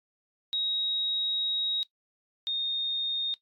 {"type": "tone pair in turn", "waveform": "sine", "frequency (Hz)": [3794, 3684], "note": ["A#7", "A#7"], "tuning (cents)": [30, -21], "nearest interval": "minor second", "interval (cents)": 51, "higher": "first", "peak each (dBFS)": -27, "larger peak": "neither", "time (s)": [[0.53, 1.83], [2.47, 3.34]], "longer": "first", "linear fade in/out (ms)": 0, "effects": ["noise-tail reverb RT60 0.1 s tail -17 dB re dry", "AAC 64 kbps"]}